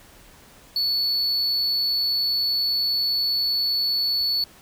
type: tone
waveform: triangle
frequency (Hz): 4435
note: C#8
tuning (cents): 0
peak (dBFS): -19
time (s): 0.76-4.44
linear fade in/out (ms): 2
effects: pink hiss -50 dBFS RMS until 4.61 s